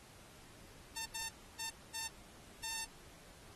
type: tone bursts at uneven times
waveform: 5% pulse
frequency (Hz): 901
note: A5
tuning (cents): +41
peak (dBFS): -29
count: 5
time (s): 0.96-1.06 / 1.14-1.29 / 1.59-1.7 / 1.94-2.08 / 2.63-2.85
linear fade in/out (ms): 10
effects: pink hiss -59 dBFS RMS until 3.55 s + AAC 32 kbps